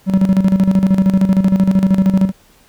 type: tone with tremolo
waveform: triangle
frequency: 190.9 Hz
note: G3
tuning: 46 cents flat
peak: -5 dBFS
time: 0.06-2.32 s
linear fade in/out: 50 ms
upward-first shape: square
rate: 13 Hz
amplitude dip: 65%
effects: pink hiss -50 dBFS RMS until 2.68 s